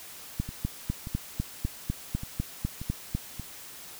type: two click trains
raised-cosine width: 5 ms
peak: -15 / -24 dBFS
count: 12 / 6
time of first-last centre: 0.4-3.15 / 0.49-3.397 s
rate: 4 / 1.72 Hz
effects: white hiss -45 dBFS RMS until 3.99 s